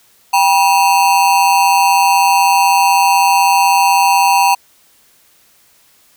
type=ring-modulated tone; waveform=square; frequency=880 Hz; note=A5; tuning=in tune; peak=-6 dBFS; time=0.33-4.55 s; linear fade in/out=10 ms; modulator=88 Hz; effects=white hiss -51 dBFS RMS until 6.16 s